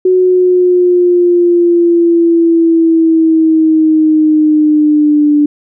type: exponential sweep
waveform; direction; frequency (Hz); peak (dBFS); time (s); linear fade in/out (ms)
sine; down; 370 to 293.7; -5; 0.05-5.46; 5
effects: none